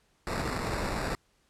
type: noise with sample-and-hold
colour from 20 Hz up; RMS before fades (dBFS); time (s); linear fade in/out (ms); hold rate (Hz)
pink; -32; 0.27-1.15; 0; 3150
effects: pink hiss -69 dBFS RMS until 1.49 s + low-pass 10000 Hz 12 dB/octave